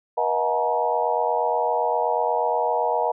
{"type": "tone cluster", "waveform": "sine", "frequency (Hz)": [480.9, 630, 719, 859, 947], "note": ["B4", "D#5", "F#5", "A5", "A#5"], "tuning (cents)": [-46, 21, -50, -42, 27], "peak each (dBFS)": -26, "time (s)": [0.17, 3.12], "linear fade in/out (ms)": 10, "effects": []}